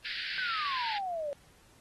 pink band-pass noise, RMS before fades -38 dBFS, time 0.04-0.99 s, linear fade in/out 20 ms, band 1500 to 4900 Hz, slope 96 dB/octave
sine exponential sweep, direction down, 1568 to 554.4 Hz, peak -32 dBFS, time 0.38-1.33 s, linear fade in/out 0 ms
effects pink hiss -62 dBFS RMS until 1.8 s + AAC 32 kbps

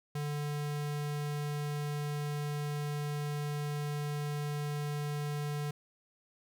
square tone, 147 Hz, D3, 2 cents sharp, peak -34 dBFS, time 0.15-5.71 s, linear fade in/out 5 ms, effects none

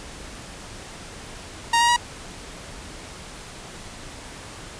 sawtooth tone with pitch steps, 932.3 / 945.9 / 959.6 Hz, A#5 / A#5 / A#5, 0 / +25 / +50 cents, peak -12 dBFS, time 1.73-1.964 s, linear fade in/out 5 ms, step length 78 ms, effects pink hiss -39 dBFS RMS until 4.79 s + resampled to 22050 Hz

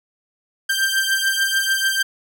sawtooth beating tone pair, 1573 / 1579.8 Hz, G6 / G6, +6 / +13 cents, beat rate 6.8 Hz, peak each -16 / -18 dBFS, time 0.69-2.03 s, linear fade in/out 10 ms, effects none

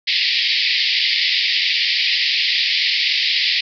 white band-pass noise, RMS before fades -18 dBFS, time 0.07-3.61 s, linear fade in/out 10 ms, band 1900 to 5000 Hz, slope 96 dB/octave, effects none

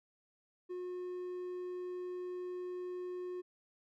triangle tone, 361.1 Hz, F#4, 42 cents flat, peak -37 dBFS, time 0.69-3.42 s, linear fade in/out 20 ms, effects none

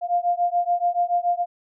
sine beating tone pair, 698 / 705 Hz, F5 / F5, -1 / +16 cents, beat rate 7 Hz, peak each -22 dBFS, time 0.01-1.46 s, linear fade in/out 50 ms, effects none

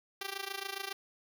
5% pulse tone with amplitude modulation, 392 Hz, G4, in tune, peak -23 dBFS, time 0.21-0.93 s, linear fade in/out 5 ms, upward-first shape sine, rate 27.2 Hz, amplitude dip 85%, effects none

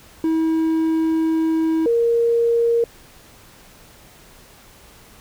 triangle / sine tone pair in turn, 321.9 / 466.7 Hz, E4 / A#4, -41 / +2 cents, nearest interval tritone, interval 643 cents, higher second, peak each -14 dBFS, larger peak neither, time 0.24-1.86 / 1.86-2.84 s, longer first, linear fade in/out 2 ms, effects pink hiss -47 dBFS RMS until 5.2 s

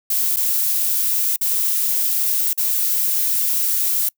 violet noise with dropouts, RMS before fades -19 dBFS, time 0.1-4.09 s, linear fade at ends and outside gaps 5 ms, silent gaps 0.362-0.368 / 1.363-1.411 / 2.532-2.576 s, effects noise-tail reverb RT60 0.1 s tail -26 dB re dry

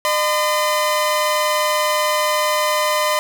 sawtooth tone pair together, 606.7 / 1018 Hz, D#5 / C6, -44 / -48 cents, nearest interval major sixth, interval 896 cents, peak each -15 dBFS, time 0.05-3.19 s, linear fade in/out 0 ms, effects none

